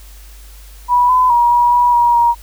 sine tone with pitch steps, 978 / 1010 / 954 / 962 / 970 / 954 / 945 Hz, B5 / B5 / A#5 / B5 / B5 / A#5 / A#5, -17 / +39 / +40 / -46 / -31 / +40 / +23 cents, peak -8 dBFS, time 0.88-2.35 s, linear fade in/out 50 ms, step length 210 ms, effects added 50 Hz sine -35 dBFS peak until 2.42 s + white hiss -44 dBFS RMS until 2.42 s

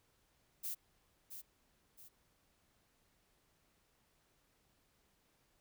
violet noise with echo, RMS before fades -41 dBFS, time 0.63-0.75 s, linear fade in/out 20 ms, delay 670 ms, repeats 2, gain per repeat -8 dB, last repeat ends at 2.09 s, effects pink hiss -75 dBFS RMS until 5.6 s

